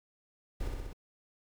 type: noise with echo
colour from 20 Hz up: brown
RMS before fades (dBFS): -35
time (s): 0.6-0.68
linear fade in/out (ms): 5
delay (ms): 63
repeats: 4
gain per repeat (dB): -2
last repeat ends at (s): 0.932
effects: none